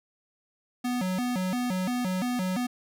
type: tone with vibrato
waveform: square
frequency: 213.7 Hz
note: G#3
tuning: 50 cents sharp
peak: -27 dBFS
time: 0.84-2.67 s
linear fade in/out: 10 ms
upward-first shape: square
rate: 2.9 Hz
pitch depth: 250 cents each way
effects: none